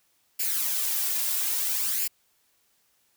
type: noise with flanger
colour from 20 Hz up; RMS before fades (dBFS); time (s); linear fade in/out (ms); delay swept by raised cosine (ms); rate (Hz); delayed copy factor
blue; -27; 0.39-2.08; 10; 0.41 to 2.91; 0.6; +0.6
effects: white hiss -68 dBFS RMS until 3.16 s